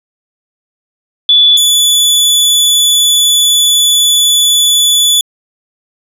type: tone pair in turn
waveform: sine / sawtooth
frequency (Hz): 3454 / 3454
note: A7 / A7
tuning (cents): -33 / -33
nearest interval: unison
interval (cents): 0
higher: neither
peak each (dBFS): -3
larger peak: neither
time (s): 1.29-1.57 / 1.57-5.21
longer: second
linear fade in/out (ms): 2
effects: resampled to 32000 Hz